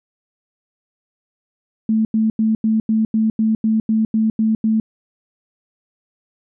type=tone bursts; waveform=sine; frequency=220 Hz; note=A3; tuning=in tune; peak=-13 dBFS; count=12; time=1.89-4.8 s; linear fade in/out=2 ms; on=160 ms; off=90 ms; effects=none